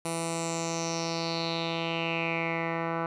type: tone with low-pass filter sweep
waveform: 10% pulse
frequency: 165.9 Hz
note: E3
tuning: 11 cents sharp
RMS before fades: -31 dBFS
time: 0.05-3.06 s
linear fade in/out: 2 ms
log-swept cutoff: 10000 to 1500 Hz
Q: 5.1
effects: none